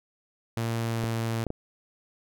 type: tone with pitch glide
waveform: sawtooth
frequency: 115 to 114.07 Hz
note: A#2 to A#2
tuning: -23 to -37 cents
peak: -23 dBFS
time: 0.57-1.44 s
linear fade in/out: 0 ms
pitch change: -14 cents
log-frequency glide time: 0.83-1.12 s
type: clicks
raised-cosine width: 2 ms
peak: -19 dBFS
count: 3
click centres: 1.04 / 1.467 / 1.504 s
effects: none